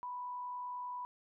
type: tone with frequency modulation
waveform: sine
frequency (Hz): 987.8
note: B5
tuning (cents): 0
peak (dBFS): -39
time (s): 0.03-1.05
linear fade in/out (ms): 0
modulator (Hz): 49.9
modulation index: 0.25
effects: none